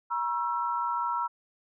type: tone cluster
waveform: sine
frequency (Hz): 955 / 1080 / 1334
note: A#5 / C#6 / E6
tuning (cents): +42 / -45 / +20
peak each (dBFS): -29 / -37 / -31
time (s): 0.1-1.28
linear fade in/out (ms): 20
effects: none